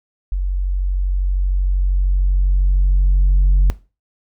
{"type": "tone with level ramp", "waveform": "sine", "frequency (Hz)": 46.4, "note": "F#1", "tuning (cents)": 6, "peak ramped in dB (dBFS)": [-16, -6], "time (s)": [0.32, 3.7], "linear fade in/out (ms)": 0, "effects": ["noise-tail reverb RT60 0.3 s tail -20 dB re dry", "tanh soft clip ceiling -8 dBFS"]}